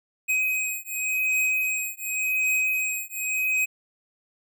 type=beating tone pair; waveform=square; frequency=2522 / 2522.89 Hz; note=D#7 / D#7; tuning=+23 / +23 cents; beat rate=0.89 Hz; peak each=-27 dBFS; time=0.28-3.66 s; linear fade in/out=20 ms; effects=none